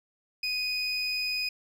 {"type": "tone pair together", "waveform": "triangle", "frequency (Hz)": [2489, 5008], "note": ["D#7", "D#8"], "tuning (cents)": [0, 10], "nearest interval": "octave", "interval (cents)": 1210, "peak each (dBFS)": -28, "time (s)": [0.43, 1.49], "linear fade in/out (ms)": 5, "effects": ["tanh soft clip ceiling -23 dBFS"]}